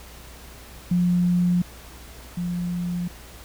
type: tone pair in turn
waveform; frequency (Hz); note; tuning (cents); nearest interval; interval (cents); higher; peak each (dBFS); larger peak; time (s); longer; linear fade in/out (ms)
sine; 177.1 / 175.78; F3 / F3; +24 / +12; unison; 12; first; -17 / -24; first; 0.91-1.62 / 2.37-3.08; neither; 5
effects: added 60 Hz sine -44 dBFS peak until 3.44 s + pink hiss -45 dBFS RMS until 3.44 s